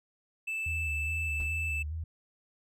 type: tone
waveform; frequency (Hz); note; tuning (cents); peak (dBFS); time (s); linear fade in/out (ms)
triangle; 2637; E7; 0; -30; 0.47-1.83; 10
type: tone with vibrato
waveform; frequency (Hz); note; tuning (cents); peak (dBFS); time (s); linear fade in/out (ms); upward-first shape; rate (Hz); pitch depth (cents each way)
sine; 77.78; D#2; 0; -33; 0.66-2.04; 5; square; 2.4; 66
type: noise with exponential decay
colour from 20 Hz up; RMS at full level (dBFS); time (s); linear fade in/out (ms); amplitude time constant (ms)
brown; -38; 1.4-1.58; 1; 38
effects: none